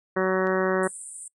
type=harmonic tone; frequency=187.6 Hz; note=F#3; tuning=24 cents sharp; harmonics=1 / 2 / 3 / 4 / 5 / 6 / 7 / 8 / 9 / 10; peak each=-29 / -24 / -27 / -36 / -35 / -32 / -35 / -33 / -35 / -35 dBFS; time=0.16-0.88 s; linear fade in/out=10 ms
type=click; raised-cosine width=0.2 ms; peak=-31 dBFS; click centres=0.471 s
type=band-pass noise; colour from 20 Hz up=pink; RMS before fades=-40 dBFS; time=0.83-1.28 s; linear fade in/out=2 ms; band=8100 to 9600 Hz; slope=96 dB/octave
effects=noise-tail reverb RT60 0.1 s tail -23 dB re dry